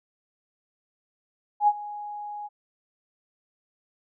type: tone with ADSR envelope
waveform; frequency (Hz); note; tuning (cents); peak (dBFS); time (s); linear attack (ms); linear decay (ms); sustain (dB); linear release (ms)
sine; 830.6; G#5; 0; -14; 1.6-2.49; 76; 48; -19; 32
effects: none